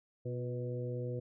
harmonic tone with a mistuned harmonic, 123.47 Hz, B2, in tune, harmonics 1 / 2 / 3 / 4 / 5, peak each -37 / -47 / -44 / -41 / -54 dBFS, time 0.25-1.2 s, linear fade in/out 10 ms, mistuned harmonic 3, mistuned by -41 cents, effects none

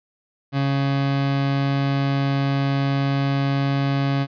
30% pulse tone, 138.5 Hz, C#3, 1 cent flat, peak -16 dBFS, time 0.52-4.27 s, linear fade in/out 50 ms, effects resampled to 11025 Hz

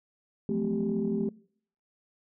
sine tone cluster, 173.1 / 185.4 / 217.4 / 255 / 391.3 Hz, F3 / F#3 / A3 / C4 / G4, -15 / +4 / -21 / -44 / -3 cents, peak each -36 / -37 / -28 / -35 / -31 dBFS, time 0.49-1.29 s, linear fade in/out 2 ms, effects noise-tail reverb RT60 0.6 s tail -24 dB re dry + tanh soft clip ceiling -18 dBFS

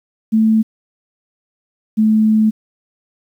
sine tone pair in turn, 220.2 / 217.2 Hz, A3 / A3, +2 / -22 cents, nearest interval unison, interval 24 cents, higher first, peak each -9 dBFS, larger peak neither, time 0.32-0.63 / 1.97-2.51 s, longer second, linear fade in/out 20 ms, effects 8-bit

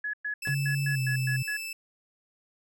sine tone bursts, 1692 Hz, G#6, 32 cents sharp, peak -29 dBFS, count 8, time 0.04-1.57 s, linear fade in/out 5 ms, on 95 ms, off 110 ms
sawtooth tone, 2637 Hz, E7, in tune, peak -31 dBFS, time 0.42-1.73 s, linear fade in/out 5 ms
sawtooth tone with exponential decay, 139.3 Hz, C#3, 9 cents sharp, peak -30 dBFS, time 0.47-0.55 s, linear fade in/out 0 ms, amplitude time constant 17 ms
sine tone with pitch glide, 138.6 to 129.32 Hz, C#3 to C3, 0 to -20 cents, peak -26 dBFS, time 0.48-1.43 s, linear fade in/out 10 ms, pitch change -120 cents, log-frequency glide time 0.93-1 s
effects none

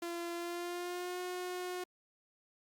sawtooth tone with pitch glide, 342.6 to 361.5 Hz, F4 to F#4, -33 to -40 cents, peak -34 dBFS, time 0.02-1.84 s, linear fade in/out 5 ms, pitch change +93 cents, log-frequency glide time 0.34-1.2 s, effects Opus 48 kbps

